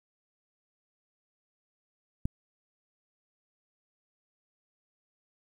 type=click; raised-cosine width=5 ms; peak=-17 dBFS; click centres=2.255 s; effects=9-bit